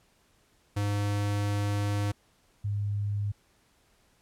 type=tone pair in turn; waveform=square / sine; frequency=102.3 / 102.3 Hz; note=G#2 / G#2; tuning=-26 / -26 cents; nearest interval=unison; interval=0 cents; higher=neither; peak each=-27 dBFS; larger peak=neither; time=0.76-2.12 / 2.64-3.32 s; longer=first; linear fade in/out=10 ms; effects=pink hiss -66 dBFS RMS until 4.21 s + low-pass 12000 Hz 12 dB/octave